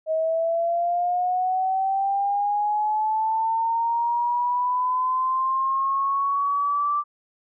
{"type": "linear sweep", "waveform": "sine", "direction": "up", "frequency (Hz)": [631, 1174.7], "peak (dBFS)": -20, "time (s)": [0.06, 7.04], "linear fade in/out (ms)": 50, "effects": []}